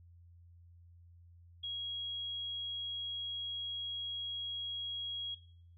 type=tone; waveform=sine; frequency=3300 Hz; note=G#7; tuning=12 cents flat; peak=-37 dBFS; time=1.63-5.35 s; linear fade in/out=10 ms; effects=noise-tail reverb RT60 0.6 s tail -18 dB re dry + added 86 Hz sine -56 dBFS peak until 5.77 s